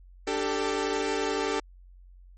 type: chord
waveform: sawtooth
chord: D suspended fourth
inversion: none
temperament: equal with one note detuned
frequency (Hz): 293.7 / 392 / 443.8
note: D4 / G4 / A4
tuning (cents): 0 / 0 / +15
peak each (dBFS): -29 / -26 / -26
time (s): 0.27-1.6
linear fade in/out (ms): 5
effects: added 45 Hz sine -48 dBFS peak until 2.37 s + MP3 32 kbps